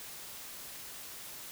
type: silence
effects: white hiss -46 dBFS RMS until 1.51 s